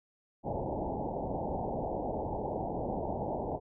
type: low-pass noise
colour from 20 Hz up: white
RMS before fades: -35 dBFS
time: 0.43-3.6 s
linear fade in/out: 50 ms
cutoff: 890 Hz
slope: 96 dB/octave
effects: none